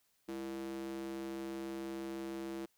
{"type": "tone with high-pass filter", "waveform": "square", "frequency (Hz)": 66.9, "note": "C2", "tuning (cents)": 39, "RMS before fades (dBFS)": -42, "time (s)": [0.28, 2.66], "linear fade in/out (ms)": 10, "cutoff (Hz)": 290, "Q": 6.8, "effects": ["white hiss -75 dBFS RMS until 2.77 s"]}